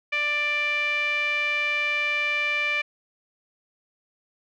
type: tone with low-pass filter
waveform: 5% pulse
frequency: 590 Hz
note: D5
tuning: 8 cents sharp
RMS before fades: -25 dBFS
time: 0.12-2.82 s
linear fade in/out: 10 ms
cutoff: 2300 Hz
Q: 5.6
effects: none